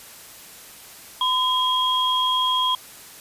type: tone pair together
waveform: sine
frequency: 1015 / 3266 Hz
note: B5 / G#7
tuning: +47 / -30 cents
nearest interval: octave + minor sixth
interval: 2023 cents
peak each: -21 dBFS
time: 1.21-2.75 s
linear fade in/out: 2 ms
effects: white hiss -43 dBFS RMS until 3.2 s + resampled to 32000 Hz